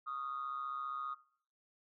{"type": "tone with amplitude modulation", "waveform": "sine", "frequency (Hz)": 1240, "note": "D#6", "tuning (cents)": -6, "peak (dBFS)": -34, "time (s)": [0.06, 1.15], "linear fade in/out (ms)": 20, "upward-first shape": "sine", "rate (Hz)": 135, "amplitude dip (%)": 75, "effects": ["noise-tail reverb RT60 0.5 s tail -18 dB re dry", "tanh soft clip ceiling -32 dBFS"]}